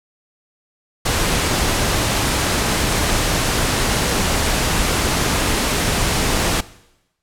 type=noise; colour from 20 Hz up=pink; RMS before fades=-18 dBFS; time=1.05-6.61 s; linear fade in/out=10 ms; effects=noise-tail reverb RT60 0.9 s tail -19 dB re dry + low-pass 11000 Hz 12 dB/octave